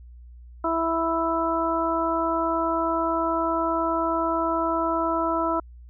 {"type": "harmonic tone", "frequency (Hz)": 329.6, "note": "E4", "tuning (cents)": 0, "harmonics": [1, 2, 3, 4], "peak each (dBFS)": [-27, -27, -27, -27], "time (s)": [0.64, 5.6], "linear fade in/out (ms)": 5, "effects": ["added 60 Hz sine -42 dBFS peak until 5.89 s"]}